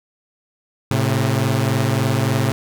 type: tone pair together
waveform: sawtooth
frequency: 110 / 133.45 Hz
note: A2 / C3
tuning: 0 / +35 cents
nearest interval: minor third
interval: 335 cents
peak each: -15 dBFS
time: 0.91-2.52 s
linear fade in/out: 0 ms
effects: none